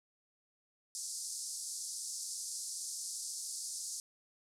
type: band-pass noise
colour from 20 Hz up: white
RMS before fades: -42 dBFS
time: 0.95-4 s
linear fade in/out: 0 ms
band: 4700 to 10000 Hz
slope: 48 dB/octave
effects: none